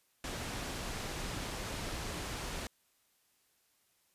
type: low-pass noise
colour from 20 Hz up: pink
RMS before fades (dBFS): -40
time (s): 0.24-2.67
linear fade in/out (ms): 2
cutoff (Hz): 8800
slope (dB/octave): 12
effects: white hiss -73 dBFS RMS until 4.14 s + resampled to 32000 Hz